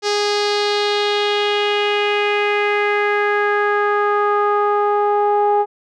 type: tone with low-pass filter sweep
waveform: sawtooth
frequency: 412.7 Hz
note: G#4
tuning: 11 cents flat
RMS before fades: -17 dBFS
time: 0.02-5.66 s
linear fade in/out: 50 ms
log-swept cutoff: 5300 to 840 Hz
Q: 3
effects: none